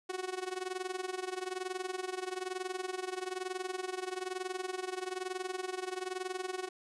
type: tone with amplitude modulation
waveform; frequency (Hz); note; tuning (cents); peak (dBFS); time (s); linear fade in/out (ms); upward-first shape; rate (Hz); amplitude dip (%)
sawtooth; 370.3; F#4; +1; -29; 0.09-6.69; 10; sine; 21.1; 85
effects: resampled to 24000 Hz